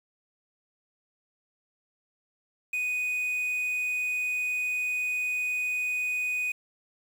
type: tone with quantisation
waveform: triangle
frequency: 2487 Hz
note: D#7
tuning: 1 cent flat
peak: -25 dBFS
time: 2.73-6.52 s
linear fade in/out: 5 ms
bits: 8
effects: none